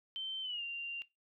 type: tone with pitch glide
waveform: sine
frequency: 3100 to 2778 Hz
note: G7 to F7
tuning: -20 to -10 cents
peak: -37 dBFS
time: 0.16-1.02 s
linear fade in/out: 0 ms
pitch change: -190 cents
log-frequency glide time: 0.42-0.63 s
effects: noise-tail reverb RT60 0.2 s tail -20 dB re dry